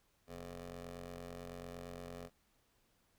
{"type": "ring-modulated tone", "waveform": "15% pulse", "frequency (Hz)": 88.9, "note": "F2", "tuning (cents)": 31, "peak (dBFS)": -37, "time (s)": [0.27, 2.3], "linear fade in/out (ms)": 50, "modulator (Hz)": 335, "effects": ["pink hiss -75 dBFS RMS until 3.18 s"]}